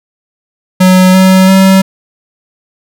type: tone with pitch steps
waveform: square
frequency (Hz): 185 / 188.02 / 191.08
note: F#3 / F#3 / G3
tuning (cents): 0 / +28 / -44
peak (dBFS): -3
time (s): 0.8-1.82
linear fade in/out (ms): 10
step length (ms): 340
effects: none